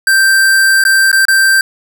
square tone with dropouts, 1568 Hz, G6, in tune, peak -7 dBFS, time 0.07-1.61 s, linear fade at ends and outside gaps 2 ms, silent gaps 0.839-0.851 / 1.116-1.128 / 1.253-1.283 s, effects none

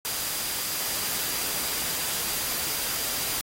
sine tone in noise, 4794 Hz, D8, 35 cents sharp, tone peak -39 dBFS, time 0.05-3.41 s, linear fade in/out 0 ms, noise white, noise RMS -29 dBFS, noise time 0.05-3.41 s, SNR -13 dB, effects AAC 48 kbps

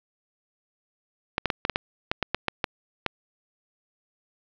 clicks, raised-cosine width 0.3 ms, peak -7 dBFS, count 12, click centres 1.381 / 1.457 / 1.502 / 1.651 / 1.697 / 1.759 / 2.115 / 2.227 / 2.346 / 2.483 / 2.642 / 3.063 s, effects low-pass 5000 Hz 12 dB/octave + 8-bit

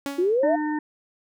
sawtooth tone with exponential decay, 280 Hz, C#4, 18 cents sharp, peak -21 dBFS, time 0.06-0.45 s, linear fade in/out 0 ms, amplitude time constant 84 ms
sine exponential sweep, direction up, 335.8 to 711 Hz, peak -18 dBFS, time 0.18-0.56 s, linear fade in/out 10 ms
harmonic tone, 302.8 Hz, D#4, 47 cents flat, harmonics 1 / 3 / 5 / 6, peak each -24 / -31 / -45 / -35 dBFS, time 0.43-0.79 s, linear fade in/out 5 ms
effects none

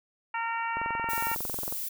harmonic tone, 459.3 Hz, A#4, 26 cents flat, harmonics 2 / 3 / 4 / 5 / 6, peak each -31 / -35 / -37 / -39 / -41 dBFS, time 0.34-1.35 s, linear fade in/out 5 ms
click train, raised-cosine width 1 ms, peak -23 dBFS, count 22, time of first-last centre 0.77-1.725 s, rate 22 Hz
violet noise, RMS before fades -34 dBFS, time 1.09-1.89 s, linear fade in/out 10 ms
effects none

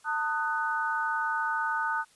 sine chord, D# diminished, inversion second, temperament just, 896 / 1244.5 / 1493.4 Hz, A5 / D#6 / F#6, +31 / 0 / +16 cents, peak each -31 / -32 / -30 dBFS, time 0.04-2.05 s, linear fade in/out 50 ms, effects white hiss -61 dBFS RMS until 2.15 s + resampled to 24000 Hz

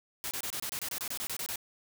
white noise bursts, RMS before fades -36 dBFS, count 14, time 0.24-1.558 s, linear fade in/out 0 ms, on 70 ms, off 26 ms, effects none

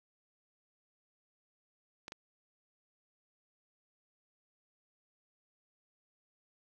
clicks, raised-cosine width 0.2 ms, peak -26 dBFS, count 2, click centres 2.081 / 2.121 s, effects none

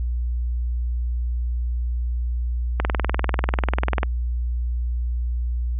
click train, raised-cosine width 0.5 ms, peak -6 dBFS, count 26, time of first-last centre 2.8-4.032 s, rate 20.3 Hz, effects added 60 Hz sine -21 dBFS peak until 5.79 s + resampled to 8000 Hz

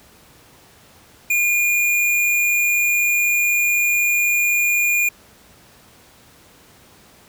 square tone, 2424 Hz, D#7, 46 cents flat, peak -16 dBFS, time 1.3-5.09 s, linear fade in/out 5 ms, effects pink hiss -49 dBFS RMS until 7.28 s + high-pass 60 Hz 12 dB/octave

